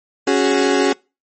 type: chord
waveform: 35% pulse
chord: C# suspended fourth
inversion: none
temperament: equal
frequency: 277.2 / 370 / 415.3 Hz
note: C#4 / F#4 / G#4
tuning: 0 / 0 / 0 cents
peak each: -16 dBFS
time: 0.27-0.93 s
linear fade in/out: 5 ms
effects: noise-tail reverb RT60 0.3 s tail -26 dB re dry + MP3 32 kbps